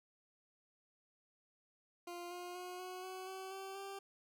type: tone with pitch steps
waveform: 20% pulse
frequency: 349.2 / 355.1 / 361.1 / 367.2 / 373.4 / 379.7 / 386.1 / 392.6 Hz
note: F4 / F4 / F#4 / F#4 / F#4 / F#4 / G4 / G4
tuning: 0 / +29 / -42 / -13 / +16 / +45 / -26 / +3 cents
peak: -40 dBFS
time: 2.07-3.99 s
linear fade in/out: 5 ms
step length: 240 ms
effects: none